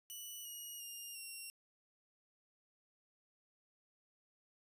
5% pulse tone with pitch steps, 2960 / 2887 / 2817 / 2747 Hz, F#7 / F#7 / F7 / F7, 0 / -43 / +14 / -29 cents, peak -38 dBFS, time 0.1-1.5 s, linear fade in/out 0 ms, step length 350 ms, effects resampled to 32000 Hz

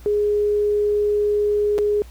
sine tone with dropouts, 415.3 Hz, G#4, in tune, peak -16 dBFS, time 0.06-2.02 s, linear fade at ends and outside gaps 0 ms, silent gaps 1.781-1.787 s, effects added 60 Hz sine -39 dBFS peak until 2.1 s + pink hiss -50 dBFS RMS until 2.1 s

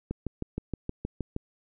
click train, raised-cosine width 3 ms, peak -18 dBFS, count 9, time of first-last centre 0.11-1.364 s, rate 6.38 Hz, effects none

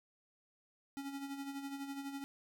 square tone with tremolo, 277.2 Hz, C#4, in tune, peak -40 dBFS, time 0.97-2.24 s, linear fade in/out 0 ms, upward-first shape sine, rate 12 Hz, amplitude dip 55%, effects none

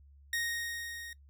sawtooth tone with level ramp, 1864.7 Hz, A#6, in tune, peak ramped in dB -27 to -40 dBFS, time 0.33-1.13 s, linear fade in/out 2 ms, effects noise-tail reverb RT60 0.1 s tail -21 dB re dry + added 70 Hz sine -55 dBFS peak until 1.29 s

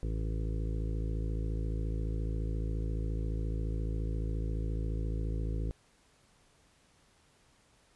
harmonic tone, 54.4 Hz, A1, 19 cents flat, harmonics 1 / 2 / 3 / 5 / 6 / 7 / 8 / 9, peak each -32 / -38 / -42 / -46 / -48 / -49 / -50 / -51 dBFS, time 0.03-5.71 s, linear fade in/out 0 ms, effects pink hiss -66 dBFS RMS until 7.95 s + resampled to 24000 Hz

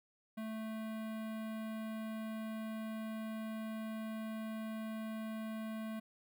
square tone with notch filter, 220 Hz, A3, in tune, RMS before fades -42 dBFS, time 0.37-6 s, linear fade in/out 10 ms, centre 5900 Hz, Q 0.66, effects none

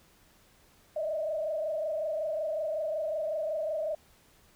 sine tone with frequency modulation, 622.3 Hz, D#5, in tune, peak -29 dBFS, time 0.96-3.95 s, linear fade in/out 5 ms, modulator 25.4 Hz, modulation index 1.3, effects pink hiss -62 dBFS RMS until 4.55 s

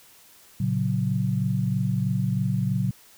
sine chord, F# major, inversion first, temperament just, 115.62 / 138.75 / 185 Hz, A#2 / C#3 / F#3, -14 / +2 / 0 cents, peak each -26 dBFS, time 0.6-2.91 s, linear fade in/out 5 ms, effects white hiss -53 dBFS RMS until 3.17 s

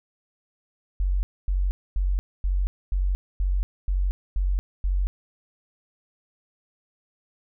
sine tone bursts, 46.55 Hz, F#1, 11 cents sharp, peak -20 dBFS, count 9, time 1-5.07 s, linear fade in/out 0 ms, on 230 ms, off 250 ms, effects none

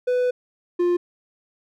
triangle tone pair in turn, 497.4 / 351.7 Hz, B4 / F4, +12 / +12 cents, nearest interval tritone, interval 600 cents, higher first, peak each -16 / -15 dBFS, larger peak second, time 0.07-0.31 / 0.79-0.97 s, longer first, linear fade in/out 10 ms, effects none

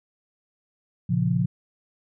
sine chord, Bb minor, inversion none, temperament equal, 116.54 / 138.59 / 174.61 Hz, Bb2 / Db3 / F3, 0 / 0 / 0 cents, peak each -25 / -25 / -23 dBFS, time 1.09-1.46 s, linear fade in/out 10 ms, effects none

